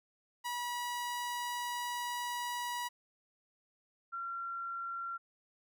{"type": "tone pair in turn", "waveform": ["sawtooth", "sine"], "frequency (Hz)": [969, 1370.4], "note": ["B5", "F6"], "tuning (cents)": [-33, -33], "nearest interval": "tritone", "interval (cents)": 600, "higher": "second", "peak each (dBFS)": [-32, -37], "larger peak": "first", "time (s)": [[0.44, 2.89], [4.12, 5.18]], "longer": "first", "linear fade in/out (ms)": 20, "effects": []}